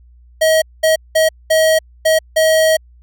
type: tone bursts at uneven times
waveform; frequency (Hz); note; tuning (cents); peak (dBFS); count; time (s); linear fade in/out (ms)
square; 636; D#5; +38; -10; 6; 0.41-0.62 / 0.83-0.96 / 1.15-1.29 / 1.5-1.79 / 2.05-2.19 / 2.36-2.77; 10
effects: added 60 Hz sine -42 dBFS peak until 3.02 s